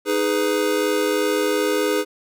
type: chord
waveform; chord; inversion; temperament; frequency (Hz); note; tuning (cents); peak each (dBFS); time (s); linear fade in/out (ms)
square; G# minor; second; just; 311.5 / 415.3 / 498.4; D#4 / G#4 / B4; +2 / 0 / +16; -25 / -22 / -24; 0.05-2.05; 50
effects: none